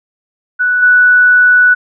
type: tone with level steps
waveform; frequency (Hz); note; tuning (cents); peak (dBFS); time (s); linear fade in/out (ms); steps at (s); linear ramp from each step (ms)
sine; 1480; F#6; 0; -9 / -4; 0.59-1.75; 20; 0.82; 10
effects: none